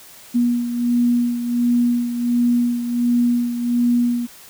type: beating tone pair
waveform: sine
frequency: 240.4 / 241.8 Hz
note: B3 / B3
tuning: -46 / -36 cents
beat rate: 1.4 Hz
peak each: -16 / -23 dBFS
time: 0.34-4.27 s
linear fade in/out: 20 ms
effects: white hiss -43 dBFS RMS until 4.49 s